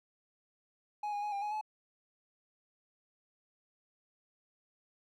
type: tone with pitch steps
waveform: triangle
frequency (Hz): 836 / 820 / 835 / 800 / 836 / 857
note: G#5 / G#5 / G#5 / G5 / G#5 / A5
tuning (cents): +11 / -22 / +9 / +35 / +11 / -46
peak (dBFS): -32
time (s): 1.03-1.612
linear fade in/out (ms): 5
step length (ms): 97
effects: none